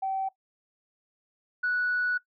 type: tone pair in turn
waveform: sine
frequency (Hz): 770 / 1473.9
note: G5 / F#6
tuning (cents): -31 / -7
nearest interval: major seventh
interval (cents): 1124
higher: second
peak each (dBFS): -26 / -23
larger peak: second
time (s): 0.02-0.29 / 1.63-2.18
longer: second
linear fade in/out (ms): 10
effects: noise-tail reverb RT60 0.1 s tail -18 dB re dry + tanh soft clip ceiling -20 dBFS